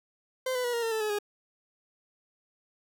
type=tone with pitch steps; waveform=40% pulse; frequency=516 / 499.9 / 484.2 / 469.1 / 454.4 / 440.2 / 426.4 / 413.1 Hz; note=C5 / B4 / B4 / A#4 / A#4 / A4 / G#4 / G#4; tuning=-24 / +21 / -34 / +11 / -44 / +1 / +46 / -9 cents; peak=-27 dBFS; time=0.46-1.188 s; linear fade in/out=5 ms; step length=91 ms; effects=none

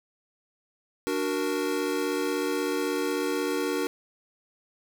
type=chord; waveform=square; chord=D augmented; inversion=none; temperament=equal; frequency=293.7 / 370 / 466.2 Hz; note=D4 / F#4 / A#4; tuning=0 / 0 / 0 cents; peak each=-31 dBFS; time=1.07-3.87 s; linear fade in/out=0 ms; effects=none

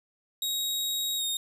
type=tone with pitch glide; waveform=sawtooth; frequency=3790 to 3703 Hz; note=A#7 to A#7; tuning=+28 to -12 cents; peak=-25 dBFS; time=0.42-1.37 s; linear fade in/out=2 ms; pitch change=-40 cents; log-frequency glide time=1.17-1.24 s; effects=none

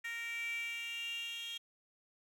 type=tone with high-pass filter sweep; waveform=10% pulse; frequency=464.5 Hz; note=A#4; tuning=6 cents flat; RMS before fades=-41 dBFS; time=0.04-1.58 s; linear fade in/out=10 ms; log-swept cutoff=2000 to 3200 Hz; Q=8.3; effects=none

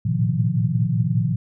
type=tone cluster; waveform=sine; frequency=111.8 / 117.1 / 128.6 / 156.9 / 176.7 Hz; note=A2 / A#2 / C3 / D#3 / F3; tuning=+28 / +8 / -30 / +15 / +21 cents; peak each=-24 dBFS; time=0.05-1.36 s; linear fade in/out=10 ms; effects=none

